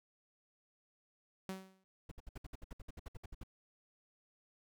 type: tone with exponential decay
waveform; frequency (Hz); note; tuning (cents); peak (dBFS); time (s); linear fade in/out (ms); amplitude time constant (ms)
sawtooth; 189.7; F#3; +43; -34; 1.49-1.84; 0; 75
type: noise bursts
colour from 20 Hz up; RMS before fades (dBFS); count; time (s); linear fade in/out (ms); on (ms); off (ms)
brown; -46; 16; 2.09-3.435; 5; 25; 63
effects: none